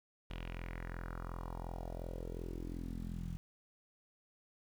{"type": "tone with low-pass filter sweep", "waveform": "sawtooth", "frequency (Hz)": 42.79, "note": "F1", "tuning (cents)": -35, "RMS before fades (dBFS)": -43, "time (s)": [0.3, 3.37], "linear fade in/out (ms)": 0, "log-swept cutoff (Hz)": [3200, 160], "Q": 3.6, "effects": ["10-bit"]}